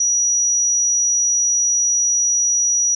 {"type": "tone", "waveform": "sine", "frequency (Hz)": 5820, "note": "F#8", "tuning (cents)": -29, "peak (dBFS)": -14, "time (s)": [0, 2.95], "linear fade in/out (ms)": 5, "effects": []}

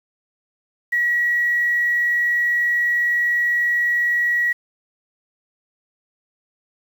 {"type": "tone with quantisation", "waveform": "sine", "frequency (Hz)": 1919, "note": "A#6", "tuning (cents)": 50, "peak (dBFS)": -16, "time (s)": [0.92, 4.53], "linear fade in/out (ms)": 10, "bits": 7, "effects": []}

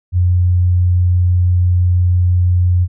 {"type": "tone", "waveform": "sine", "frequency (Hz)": 89.4, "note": "F2", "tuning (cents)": 41, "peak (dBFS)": -9, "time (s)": [0.12, 2.88], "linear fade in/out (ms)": 50, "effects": []}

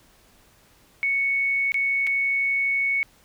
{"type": "tone with dropouts", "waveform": "sine", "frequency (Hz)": 2217, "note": "C#7", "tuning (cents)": 0, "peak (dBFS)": -20, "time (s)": [1.03, 3.03], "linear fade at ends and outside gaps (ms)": 0, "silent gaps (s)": [[1.72, 1.743], [2.068, 2.072]], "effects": ["pink hiss -57 dBFS RMS until 3.24 s"]}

